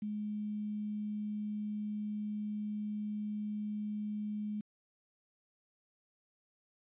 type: tone with quantisation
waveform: sine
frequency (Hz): 210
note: G#3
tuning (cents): +19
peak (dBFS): -35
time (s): 0.02-4.61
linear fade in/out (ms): 5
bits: 10
effects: resampled to 8000 Hz